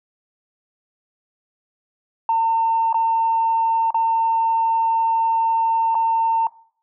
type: tone with dropouts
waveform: sine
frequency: 906 Hz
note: A#5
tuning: 50 cents flat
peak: -14 dBFS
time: 2.29-6.47 s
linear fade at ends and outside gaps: 2 ms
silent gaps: 2.928-2.943 / 3.906-3.944 / 5.946-5.951 s
effects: noise-tail reverb RT60 0.5 s tail -20 dB re dry + tanh soft clip ceiling -10 dBFS